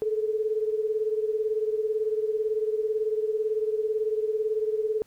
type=beating tone pair; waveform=sine; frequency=429.6 / 447.6 Hz; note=A4 / A4; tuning=-41 / +30 cents; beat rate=18 Hz; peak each=-25 / -30 dBFS; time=0.02-5.02 s; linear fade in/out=0 ms; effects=pink hiss -62 dBFS RMS until 5.06 s